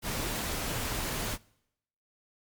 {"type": "noise", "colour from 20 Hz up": "pink", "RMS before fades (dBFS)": -33, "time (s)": [0.02, 1.38], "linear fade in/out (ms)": 50, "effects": ["noise-tail reverb RT60 0.8 s tail -24 dB re dry", "MP3 96 kbps"]}